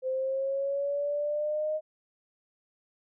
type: linear sweep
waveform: sine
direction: up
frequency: 516 to 622 Hz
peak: -27 dBFS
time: 0.02-1.81 s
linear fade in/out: 50 ms
effects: none